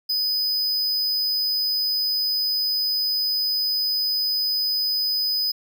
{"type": "tone", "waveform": "square", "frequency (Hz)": 5000, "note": "D#8", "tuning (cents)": 8, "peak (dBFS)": -21, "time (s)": [0.09, 5.52], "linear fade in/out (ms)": 10, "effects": []}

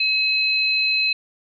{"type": "tone pair together", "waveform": "sine", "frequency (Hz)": [2562, 4067], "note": ["E7", "C8"], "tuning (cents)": [-50, -50], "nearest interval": "minor sixth", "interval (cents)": 800, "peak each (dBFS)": [-19, -21], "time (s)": [0, 1.13], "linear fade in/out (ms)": 5, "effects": []}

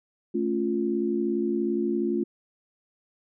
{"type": "chord", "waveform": "sine", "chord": "A augmented", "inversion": "none", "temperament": "equal", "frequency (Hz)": [220, 277.2, 349.2], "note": ["A3", "C#4", "E#4"], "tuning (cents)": [0, 0, 0], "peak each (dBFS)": [-28, -30, -26], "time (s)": [0.34, 2.24], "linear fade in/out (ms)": 10, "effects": []}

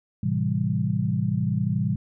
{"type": "chord", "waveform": "sine", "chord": "A minor seventh", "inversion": "none", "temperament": "equal", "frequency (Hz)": [110, 130.81, 164.81, 196], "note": ["A2", "C3", "E3", "G3"], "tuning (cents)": [0, 0, 0, 0], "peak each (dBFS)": -27, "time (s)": [0.23, 1.96], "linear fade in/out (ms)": 5, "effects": []}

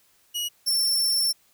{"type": "tone pair in turn", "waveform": "sawtooth", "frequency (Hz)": [2904, 5408], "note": ["F#7", "E8"], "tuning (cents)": [-33, 43], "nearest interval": "major seventh", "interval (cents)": 1076, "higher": "second", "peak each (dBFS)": [-23, -18], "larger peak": "second", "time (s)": [[0.34, 0.49], [0.66, 1.33]], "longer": "second", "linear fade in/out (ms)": 20, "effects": ["white hiss -62 dBFS RMS until 1.53 s"]}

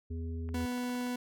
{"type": "harmonic tone", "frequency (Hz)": 82.41, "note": "E2", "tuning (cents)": 0, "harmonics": [1, 3, 5], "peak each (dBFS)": [-35, -43, -48], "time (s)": [0.1, 0.66], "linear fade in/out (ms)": 10}
{"type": "click train", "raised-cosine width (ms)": 0.5, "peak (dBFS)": -36, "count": 11, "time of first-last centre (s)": [0.49, 1.068], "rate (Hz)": 17.3}
{"type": "tone", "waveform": "40% pulse", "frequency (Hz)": 246.9, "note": "B3", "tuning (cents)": 0, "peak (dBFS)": -32, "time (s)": [0.54, 1.16], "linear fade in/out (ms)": 5}
{"effects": []}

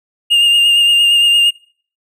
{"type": "tone with vibrato", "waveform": "triangle", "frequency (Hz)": 2821, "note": "F7", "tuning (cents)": 17, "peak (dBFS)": -6, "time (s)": [0.3, 1.51], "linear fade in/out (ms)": 20, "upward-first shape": "sine", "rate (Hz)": 8.7, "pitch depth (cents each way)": 20, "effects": ["noise-tail reverb RT60 0.5 s tail -25 dB re dry"]}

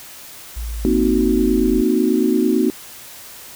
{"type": "linear sweep", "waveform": "sine", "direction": "down", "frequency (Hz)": [57.8, 43.65], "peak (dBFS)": -23, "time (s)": [0.56, 1.82], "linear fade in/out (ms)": 10}
{"type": "chord", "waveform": "sine", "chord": "C half-diminished seventh", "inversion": "third", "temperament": "equal", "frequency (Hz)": [233.1, 261.6, 311.1, 370], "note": ["Bb3", "C4", "Eb4", "Gb4"], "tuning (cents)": [0, 0, 0, 0], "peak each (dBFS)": -19, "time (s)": [0.85, 2.7], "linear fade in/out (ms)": 0}
{"effects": ["white hiss -38 dBFS RMS until 3.55 s"]}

